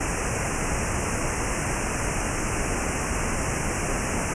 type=band-stop noise; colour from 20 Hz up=pink; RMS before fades=-26 dBFS; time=0-4.34 s; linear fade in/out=10 ms; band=2800 to 5500 Hz; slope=96 dB/octave; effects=resampled to 22050 Hz